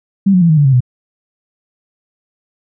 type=tone with pitch steps; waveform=sine; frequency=196 / 181.82 / 168.67 / 156.47 / 145.15 / 134.65 / 124.91 Hz; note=G3 / F#3 / E3 / D#3 / D3 / C#3 / B2; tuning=0 / -30 / +40 / +10 / -20 / -50 / +20 cents; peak=-6 dBFS; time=0.26-0.806 s; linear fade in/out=10 ms; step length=78 ms; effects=none